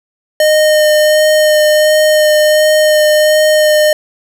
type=tone with vibrato; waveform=square; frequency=612 Hz; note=D#5; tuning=29 cents flat; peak=-7 dBFS; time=0.4-3.93 s; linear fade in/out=2 ms; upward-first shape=sine; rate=1.4 Hz; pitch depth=11 cents each way; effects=none